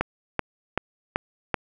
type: click train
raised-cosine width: 0.5 ms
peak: -7 dBFS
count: 5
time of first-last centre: 0.01-1.543 s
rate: 2.61 Hz
effects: none